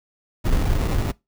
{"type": "noise with sample-and-hold", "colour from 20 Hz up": "brown", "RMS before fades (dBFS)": -20, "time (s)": [0.44, 1.12], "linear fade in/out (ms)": 20, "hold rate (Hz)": 1575, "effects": ["noise-tail reverb RT60 0.2 s tail -22 dB re dry"]}